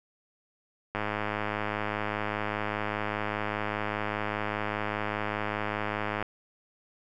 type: click train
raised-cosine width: 0.5 ms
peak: -15 dBFS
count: 555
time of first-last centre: 0.95-6.226 s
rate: 105 Hz
effects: none